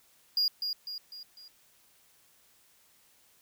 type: tone with echo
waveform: triangle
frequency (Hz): 4846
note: D#8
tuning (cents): -47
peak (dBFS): -23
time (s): 0.37-0.48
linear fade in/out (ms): 2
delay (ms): 250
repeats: 4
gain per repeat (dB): -6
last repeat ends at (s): 1.48
effects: white hiss -64 dBFS RMS until 3.41 s